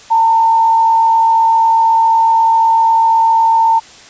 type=tone with frequency modulation; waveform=sine; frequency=904 Hz; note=A5; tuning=47 cents sharp; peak=-7 dBFS; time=0.1-3.8 s; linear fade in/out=20 ms; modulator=54.3 Hz; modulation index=0.26; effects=white hiss -38 dBFS RMS until 4.09 s + resampled to 16000 Hz